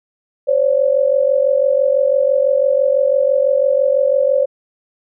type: tone pair together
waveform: sine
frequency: 525 / 571 Hz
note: C5 / D5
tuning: +6 / -49 cents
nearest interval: minor second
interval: 145 cents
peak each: -14 dBFS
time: 0.47-4.46 s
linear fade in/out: 20 ms
effects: none